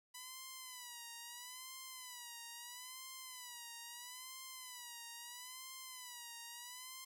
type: tone with vibrato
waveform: 5% pulse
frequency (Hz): 990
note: B5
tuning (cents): +4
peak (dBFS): -37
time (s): 0.14-7.05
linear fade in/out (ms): 10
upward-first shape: sine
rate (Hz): 0.76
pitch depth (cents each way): 100
effects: none